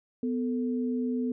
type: tone pair together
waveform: sine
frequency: 248.6 / 443 Hz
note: B3 / A4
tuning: +12 / +12 cents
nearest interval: minor seventh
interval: 1000 cents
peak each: -27 / -35 dBFS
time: 0.23-1.32 s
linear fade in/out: 2 ms
effects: none